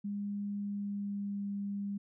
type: tone with pitch glide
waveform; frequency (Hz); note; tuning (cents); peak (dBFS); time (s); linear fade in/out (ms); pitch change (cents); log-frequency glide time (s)
sine; 203.1 to 200.9; G#3 to G3; -38 to +43; -34; 0.04-1.98; 10; -19; 0.56-1.47
effects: none